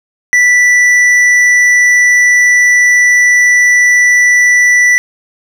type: tone with hard clipping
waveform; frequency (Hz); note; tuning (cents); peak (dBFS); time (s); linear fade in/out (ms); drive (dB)
sine; 1969; B6; -6; -6; 0.33-4.98; 0; 6
effects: none